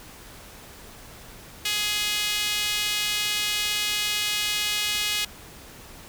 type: tone with high-pass filter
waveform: sawtooth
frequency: 417.7 Hz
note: G#4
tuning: 10 cents sharp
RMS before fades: -26 dBFS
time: 1.65-5.25 s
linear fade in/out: 5 ms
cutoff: 2900 Hz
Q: 1.7
effects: pink hiss -45 dBFS RMS until 6.08 s